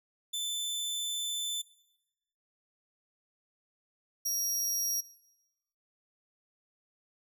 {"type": "tone pair in turn", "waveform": "sawtooth", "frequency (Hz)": [3526, 5661], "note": ["A7", "F8"], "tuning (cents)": [3, 23], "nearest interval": "minor sixth", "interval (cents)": 820, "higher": "second", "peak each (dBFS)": [-29, -27], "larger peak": "second", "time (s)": [[0.33, 1.62], [4.25, 5.01]], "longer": "first", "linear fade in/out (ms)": 10, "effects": ["noise-tail reverb RT60 0.9 s tail -19 dB re dry"]}